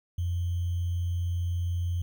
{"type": "tone with sample-and-hold", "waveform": "sine", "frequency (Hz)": 87.31, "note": "F2", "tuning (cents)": 0, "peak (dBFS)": -26, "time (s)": [0.18, 2.02], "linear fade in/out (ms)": 5, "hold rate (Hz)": 3150, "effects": []}